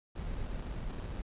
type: noise with sample-and-hold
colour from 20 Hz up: brown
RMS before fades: -38 dBFS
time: 0.15-1.22 s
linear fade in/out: 10 ms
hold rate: 2100 Hz
effects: resampled to 8000 Hz